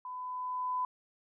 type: tone with level ramp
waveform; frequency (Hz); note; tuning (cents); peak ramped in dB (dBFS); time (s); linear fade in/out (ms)
sine; 1004; B5; +28; -39 to -29; 0.05-0.85; 2
effects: none